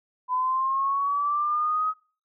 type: linear sweep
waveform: sine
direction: up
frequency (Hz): 1000 to 1271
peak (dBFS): -22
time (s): 0.28-1.94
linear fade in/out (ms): 50
effects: noise-tail reverb RT60 0.5 s tail -26 dB re dry